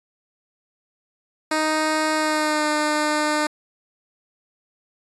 10% pulse tone with pitch glide, 311.1 to 302.1 Hz, D#4 to D4, 0 to +49 cents, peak -11 dBFS, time 1.51-3.47 s, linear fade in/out 5 ms, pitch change -51 cents, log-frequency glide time 2.14-2.68 s, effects resampled to 24000 Hz

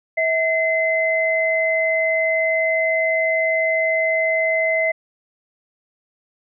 sine tone pair together, 646.7 / 2053 Hz, E5 / C7, -33 / -33 cents, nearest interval octave + minor sixth, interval 2000 cents, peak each -19 dBFS, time 0.17-4.92 s, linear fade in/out 10 ms, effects none

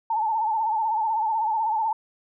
sine tone with vibrato, 880 Hz, A5, in tune, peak -21 dBFS, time 0.1-1.93 s, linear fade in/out 5 ms, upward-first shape sine, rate 16 Hz, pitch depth 74 cents each way, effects none

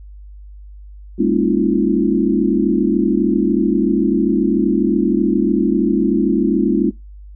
sine tone cluster, 201.3 / 228.8 / 272.4 / 315.5 / 348.5 Hz, G3 / A#3 / C#4 / D#4 / F4, +46 / -32 / -30 / +24 / -4 cents, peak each -19 dBFS, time 1.18-6.91 s, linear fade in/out 20 ms, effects noise-tail reverb RT60 0.2 s tail -22 dB re dry + added 50 Hz sine -34 dBFS peak until 7.35 s

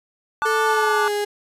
triangle chord, D major, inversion second, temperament just, 881 / 1174.7 / 1468.3 Hz, A5 / D6 / F#6, +2 / 0 / -14 cents, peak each -21 dBFS, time 0.42-1.08 s, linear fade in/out 0 ms
35% pulse tone with pitch glide, 440 to 412.9 Hz, A4 to G#4, 0 to -10 cents, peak -19 dBFS, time 0.45-1.25 s, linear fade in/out 10 ms, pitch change -110 cents, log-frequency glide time 0.65-1.13 s
effects resampled to 32000 Hz

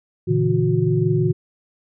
sine tone cluster, 116.2 / 141.3 / 162.6 / 364.2 Hz, A#2 / C#3 / E3 / F#4, -5 / +34 / -23 / -27 cents, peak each -21 dBFS, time 0.27-1.33 s, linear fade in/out 20 ms, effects none

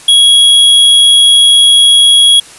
square tone, 3322 Hz, G#7, in tune, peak -3 dBFS, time 0.08-2.4 s, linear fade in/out 5 ms, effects white hiss -34 dBFS RMS until 2.58 s + resampled to 24000 Hz

